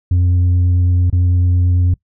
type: tone with dropouts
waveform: sine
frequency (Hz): 89.1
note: F2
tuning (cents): +35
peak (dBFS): -7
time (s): 0.11-1.94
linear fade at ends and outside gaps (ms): 5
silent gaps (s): 1.1-1.127
effects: noise-tail reverb RT60 0.1 s tail -23 dB re dry + tanh soft clip ceiling -9 dBFS